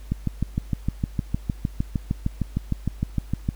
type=click train; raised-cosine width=5 ms; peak=-10 dBFS; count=23; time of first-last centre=0.12-3.489 s; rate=6.53 Hz; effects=added 50 Hz sine -37 dBFS peak until 3.55 s + pink hiss -53 dBFS RMS until 3.55 s